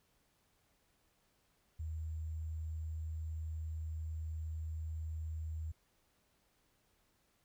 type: tone with sample-and-hold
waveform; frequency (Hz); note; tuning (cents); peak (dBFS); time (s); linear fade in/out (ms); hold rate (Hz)
sine; 79.4; D#2; +36; -38; 1.79-5.72; 10; 7350
effects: pink hiss -75 dBFS RMS until 7.44 s